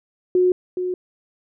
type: tone with echo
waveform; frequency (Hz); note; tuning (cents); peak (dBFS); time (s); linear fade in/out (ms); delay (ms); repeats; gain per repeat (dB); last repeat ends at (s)
sine; 363.9; F#4; -29; -13; 0.35-0.52; 2; 420; 1; -8; 0.94
effects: none